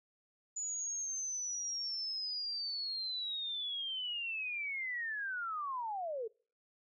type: linear sweep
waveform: sine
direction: down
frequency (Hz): 6960 to 424.7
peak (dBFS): -36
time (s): 0.56-6.28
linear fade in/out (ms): 10
effects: noise-tail reverb RT60 0.4 s tail -24 dB re dry